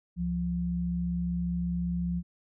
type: tone pair together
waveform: sine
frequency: 69.3 / 174.5 Hz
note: C#2 / F3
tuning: 0 / -1 cents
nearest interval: octave + major third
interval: 1599 cents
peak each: -35 / -28 dBFS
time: 0.16-2.23 s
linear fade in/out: 50 ms
effects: none